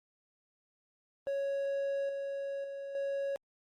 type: tone with level steps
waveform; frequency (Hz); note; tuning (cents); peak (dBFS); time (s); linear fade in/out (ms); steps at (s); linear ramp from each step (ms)
triangle; 554.4; C#5; 0; -29 / -33 / -37 / -30; 1.27-3.36; 0; 2.09 / 2.64 / 2.95; 2
effects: Opus 24 kbps